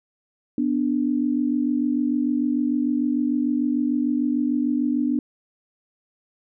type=tone pair together; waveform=sine; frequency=247 / 293.7 Hz; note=B3 / D4; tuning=0 / 0 cents; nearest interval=minor third; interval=300 cents; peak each=-22 dBFS; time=0.58-5.19 s; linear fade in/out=2 ms; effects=none